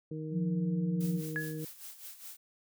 harmonic tone, 156.2 Hz, D#3, 7 cents sharp, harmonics 1 / 2 / 3, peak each -38 / -41 / -43 dBFS, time 0.11-1.65 s, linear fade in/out 5 ms
sine tone, 175.6 Hz, F3, 10 cents sharp, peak -29 dBFS, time 0.31-1.22 s, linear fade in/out 50 ms
blue noise with tremolo, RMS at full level -45 dBFS, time 1-2.37 s, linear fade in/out 10 ms, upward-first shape sine, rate 4.9 Hz, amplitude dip 70%
sine tone with exponential decay, 1685 Hz, G#6, 25 cents sharp, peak -29 dBFS, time 1.36-1.63 s, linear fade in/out 0 ms, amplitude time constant 57 ms
effects none

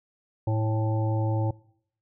harmonic tone with a mistuned harmonic, 109.5 Hz, A2, 8 cents flat, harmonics 1 / 3 / 5 / 7 / 8, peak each -23 / -33 / -34 / -38 / -38 dBFS, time 0.47-1.51 s, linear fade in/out 5 ms, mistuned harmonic 7, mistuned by +41 cents, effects noise-tail reverb RT60 0.7 s tail -23 dB re dry

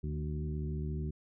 harmonic tone with a mistuned harmonic, 74.5 Hz, D2, 25 cents sharp, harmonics 1 / 2 / 3 / 4 / 5, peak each -36 / -37 / -44 / -49 / -46 dBFS, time 0.03-1.11 s, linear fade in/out 10 ms, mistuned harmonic 2, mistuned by +42 cents, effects none

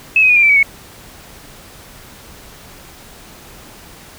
sine tone with pitch steps, 2591 / 2523 / 2457 / 2392 / 2330 / 2269 / 2209 Hz, E7 / D#7 / D#7 / D7 / D7 / C#7 / C#7, -30 / +23 / -22 / +31 / -14 / +40 / -7 cents, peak -7 dBFS, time 0.16-0.629 s, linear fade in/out 2 ms, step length 67 ms, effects pink hiss -39 dBFS RMS until 4.18 s

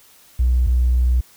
triangle tone pair in turn, 61.74 / 61.74 Hz, B1 / B1, 0 / 0 cents, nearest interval unison, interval 0 cents, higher neither, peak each -9 dBFS, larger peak neither, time 0.39-0.67 / 0.67-1.21 s, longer second, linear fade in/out 10 ms, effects tanh soft clip ceiling -11 dBFS + white hiss -50 dBFS RMS until 1.36 s

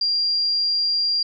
sine tone, 4773 Hz, D8, 27 cents sharp, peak -18 dBFS, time 0.01-1.23 s, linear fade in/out 5 ms, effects none

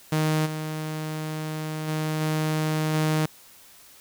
sawtooth tone with level steps, 155.56 Hz, D#3, in tune, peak -17 / -25 / -21 / -19 / -17 dBFS, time 0.12-3.26 s, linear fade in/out 5 ms, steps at 0.45 / 1.87 / 2.2 / 2.93 s, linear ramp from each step 20 ms, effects white hiss -51 dBFS RMS until 4 s

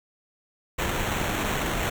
pink noise with sample-and-hold, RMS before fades -27 dBFS, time 0.78-1.9 s, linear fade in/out 10 ms, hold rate 4900 Hz, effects none

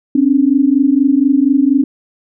sine tone pair together, 264 / 288.2 Hz, C4 / D4, +16 / -33 cents, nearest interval major second, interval 151 cents, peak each -11 dBFS, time 0.15-1.84 s, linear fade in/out 5 ms, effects none

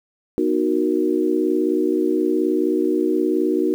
sine chord, B major seventh, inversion none, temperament equal, 246.9 / 311.1 / 370 / 466.2 Hz, B3 / D#4 / F#4 / A#4, 0 / 0 / 0 / 0 cents, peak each -26 / -20 / -20 / -26 dBFS, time 0.38-3.74 s, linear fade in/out 0 ms, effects 8-bit

